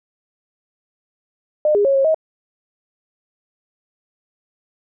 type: tone with pitch steps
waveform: sine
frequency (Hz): 606 / 409.3 / 549 / 542 / 634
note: D#5 / G#4 / C#5 / C#5 / D#5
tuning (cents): -46 / -25 / -17 / -39 / +32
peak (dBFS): -12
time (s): 1.65-2.145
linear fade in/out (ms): 2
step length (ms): 99
effects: none